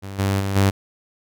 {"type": "tone with level steps", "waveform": "sawtooth", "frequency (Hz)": 98, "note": "G2", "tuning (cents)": 0, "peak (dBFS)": [-27, -14, -18, -10], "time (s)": [0.02, 0.71], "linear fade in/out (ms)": 20, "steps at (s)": [0.18, 0.39, 0.55], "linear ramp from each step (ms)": 20, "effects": []}